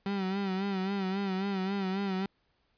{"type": "tone with vibrato", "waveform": "35% pulse", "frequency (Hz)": 193.5, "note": "G3", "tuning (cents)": -22, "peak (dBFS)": -28, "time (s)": [0.06, 2.26], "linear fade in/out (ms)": 2, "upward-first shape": "sine", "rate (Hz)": 3.7, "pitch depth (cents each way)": 65, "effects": ["pink hiss -73 dBFS RMS until 2.77 s", "resampled to 11025 Hz"]}